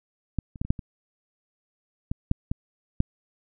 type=clicks; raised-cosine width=5 ms; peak=-13 / -29 / -13 / -23 / -7 / -23 / -15 / -8 / -14 / -8 dBFS; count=10; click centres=0.387 / 0.558 / 0.615 / 0.65 / 0.705 / 0.792 / 2.115 / 2.314 / 2.515 / 3.004 s; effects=none